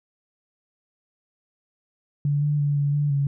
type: tone with pitch steps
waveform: sine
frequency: 144.4 / 147.5 / 144.5 / 143.2 / 146.1 / 140.5 Hz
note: D3 / D3 / D3 / D3 / D3 / C#3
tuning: -29 / +8 / -28 / -43 / -9 / +24 cents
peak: -19 dBFS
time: 2.25-3.27 s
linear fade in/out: 2 ms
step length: 170 ms
effects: none